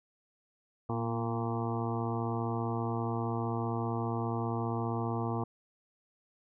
harmonic tone with a mistuned harmonic, 115.1 Hz, A#2, 22 cents flat, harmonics 1 / 2 / 3 / 4 / 6 / 7 / 8 / 9 / 10, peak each -34 / -37 / -39 / -40 / -42 / -42 / -43 / -44 / -44 dBFS, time 0.89-5.44 s, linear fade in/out 5 ms, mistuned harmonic 2, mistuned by +39 cents, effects none

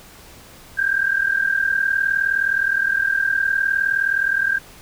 sine tone pair together, 1568 / 1607.4 Hz, G6 / G6, 0 / +43 cents, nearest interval unison, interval 43 cents, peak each -20 / -19 dBFS, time 0.77-4.59 s, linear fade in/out 20 ms, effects pink hiss -44 dBFS RMS until 4.81 s

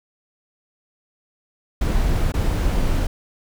brown noise with dropouts, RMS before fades -19 dBFS, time 1.81-3.07 s, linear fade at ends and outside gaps 5 ms, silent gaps 2.321-2.339 s, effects none

